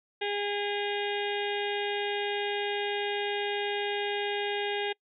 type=harmonic tone; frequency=408.4 Hz; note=G#4; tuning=29 cents flat; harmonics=1 / 2 / 4 / 5 / 6 / 7 / 8 / 9; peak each=-32 / -35 / -38 / -39 / -40 / -40 / -41 / -42 dBFS; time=0.21-4.93 s; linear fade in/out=10 ms; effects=noise-tail reverb RT60 0.1 s tail -25 dB re dry